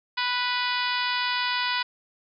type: harmonic tone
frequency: 493.3 Hz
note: B4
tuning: 2 cents flat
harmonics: 2 / 3 / 4 / 5 / 6 / 7 / 8 / 9 / 10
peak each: -29 / -31 / -32 / -33 / -34 / -34 / -35 / -36 / -36 dBFS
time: 0.17-1.83 s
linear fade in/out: 10 ms
effects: none